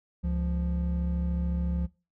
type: tone pair together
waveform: triangle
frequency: 69.46 / 174.7 Hz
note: C#2 / F3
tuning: +4 / +1 cents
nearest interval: octave + major third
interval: 1597 cents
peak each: -26 / -28 dBFS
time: 0.23-1.87 s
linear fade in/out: 20 ms
effects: noise-tail reverb RT60 0.3 s tail -21 dB re dry